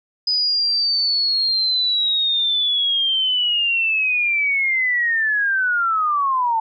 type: linear sweep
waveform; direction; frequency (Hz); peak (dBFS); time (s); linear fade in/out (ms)
sine; down; 5000 to 880; -16; 0.27-6.6; 5
effects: none